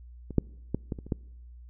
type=clicks; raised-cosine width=3 ms; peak=-25 / -8 / -14 / -18 / -27 / -30 / -14 dBFS; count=7; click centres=0.307 / 0.383 / 0.746 / 0.922 / 0.988 / 1.066 / 1.122 s; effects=noise-tail reverb RT60 0.9 s tail -26 dB re dry + added 60 Hz sine -45 dBFS peak until 1.69 s